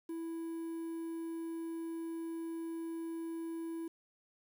triangle tone with quantisation, 330 Hz, E4, 2 cents sharp, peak -36 dBFS, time 0.09-3.88 s, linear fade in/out 5 ms, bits 10, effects none

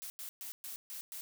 blue noise bursts at uneven times, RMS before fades -44 dBFS, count 6, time 0.02-0.1 / 0.19-0.29 / 0.41-0.52 / 0.64-0.76 / 0.9-1.01 / 1.12-1.21 s, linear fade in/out 0 ms, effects none

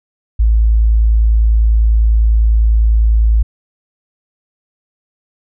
sine tone, 55 Hz, A1, in tune, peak -7 dBFS, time 0.39-3.43 s, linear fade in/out 10 ms, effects none

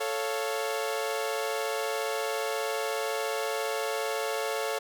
sawtooth chord, A augmented, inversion none, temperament equal, 440 / 554.4 / 698.5 Hz, A4 / C#5 / E#5, 0 / 0 / 0 cents, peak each -28 / -29 / -32 dBFS, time 0-4.79 s, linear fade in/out 10 ms, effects none

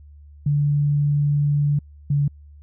sine tone pair in turn, 145.3 / 143.38 Hz, D3 / D3, -18 / -41 cents, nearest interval unison, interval 23 cents, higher first, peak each -16 dBFS, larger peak neither, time 0.46-1.79 / 2.1-2.28 s, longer first, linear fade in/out 5 ms, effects added 73 Hz sine -42 dBFS peak until 2.62 s

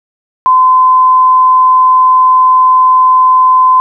sine tone, 1025 Hz, C6, 36 cents flat, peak -3 dBFS, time 0.46-3.8 s, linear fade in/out 0 ms, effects none

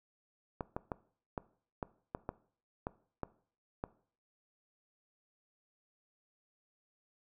clicks, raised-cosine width 1 ms, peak -22 dBFS, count 10, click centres 0.608 / 0.765 / 0.918 / 1.378 / 1.828 / 2.149 / 2.291 / 2.869 / 3.233 / 3.839 s, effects noise-tail reverb RT60 0.5 s tail -19 dB re dry

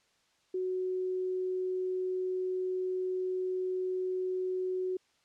sine tone, 370 Hz, F#4, in tune, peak -30 dBFS, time 0.54-4.97 s, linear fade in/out 5 ms, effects white hiss -70 dBFS RMS until 5.24 s + low-pass 6000 Hz 12 dB/octave

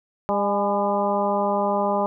harmonic tone with a mistuned harmonic, 201.4 Hz, G3, 47 cents sharp, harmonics 1 / 2 / 3 / 4 / 5 / 6, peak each -27 / -28 / -24 / -25 / -27 / -32 dBFS, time 0.29-2.06 s, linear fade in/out 0 ms, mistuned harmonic 4, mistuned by +43 cents, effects none

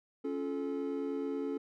triangle chord, Db augmented, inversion none, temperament just, 277.2 / 346.5 / 433.1 Hz, Db4 / F4 / A4, 0 / -14 / -27 cents, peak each -34 / -40 / -35 dBFS, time 0.24-1.58 s, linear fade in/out 10 ms, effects none

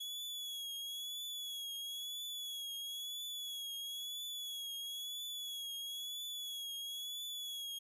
40% pulse tone with vibrato, 3367 Hz, G#7, 23 cents sharp, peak -40 dBFS, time 0-7.79 s, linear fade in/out 10 ms, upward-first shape triangle, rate 1 Hz, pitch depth 57 cents each way, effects none

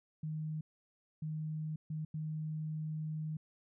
sine tone bursts at uneven times, 155.4 Hz, D#3, 2 cents flat, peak -36 dBFS, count 4, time 0.23-0.61 / 1.22-1.76 / 1.9-2.05 / 2.14-3.37 s, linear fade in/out 5 ms, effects none

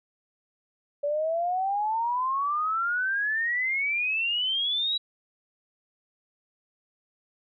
sine exponential sweep, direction up, 570 to 3915 Hz, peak -24 dBFS, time 1.03-4.98 s, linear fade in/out 10 ms, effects none

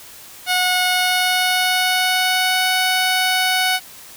10% pulse tone with pitch glide, 730 to 742.8 Hz, F#5 to F#5, -24 to +7 cents, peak -7 dBFS, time 0.46-3.8 s, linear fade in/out 50 ms, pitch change +31 cents, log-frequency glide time 0.88-2.68 s, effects white hiss -40 dBFS RMS until 4.16 s

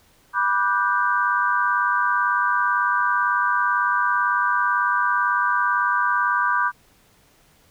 sine chord, G major seventh, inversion first, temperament just, 980 / 1176 / 1470 / 1568 Hz, B5 / D6 / F#6 / G6, -14 / +2 / -12 / 0 cents, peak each -23 / -22 / -26 / -23 dBFS, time 0.33-6.72 s, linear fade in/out 50 ms, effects pink hiss -57 dBFS RMS until 7.7 s

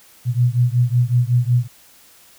sine beating tone pair, 120 / 125.4 Hz, B2 / B2, -49 / +27 cents, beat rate 5.4 Hz, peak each -16 / -17 dBFS, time 0.25-1.68 s, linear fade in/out 50 ms, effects white hiss -49 dBFS RMS until 2.38 s

